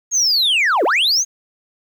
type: linear two-way sweep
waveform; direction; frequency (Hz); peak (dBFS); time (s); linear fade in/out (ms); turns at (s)
sine; down then up; 6645 to 304.9 to 6645; -10; 0.11-1.25; 50; 0.84
effects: tanh soft clip ceiling -12 dBFS + 8-bit